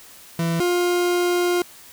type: tone pair in turn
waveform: 40% pulse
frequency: 166.8 / 353.4 Hz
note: E3 / F4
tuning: +21 / +21 cents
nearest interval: octave + minor second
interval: 1300 cents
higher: second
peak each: -19 / -17 dBFS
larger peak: second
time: 0.39-0.6 / 0.6-1.62 s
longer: second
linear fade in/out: 2 ms
effects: white hiss -45 dBFS RMS until 1.92 s